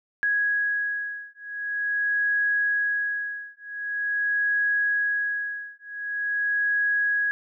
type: beating tone pair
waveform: sine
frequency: 1661.2 / 1661.65 Hz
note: G#6 / G#6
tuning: 0 / 0 cents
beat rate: 0.45 Hz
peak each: -26 dBFS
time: 0.23-7.31 s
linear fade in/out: 0 ms
effects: none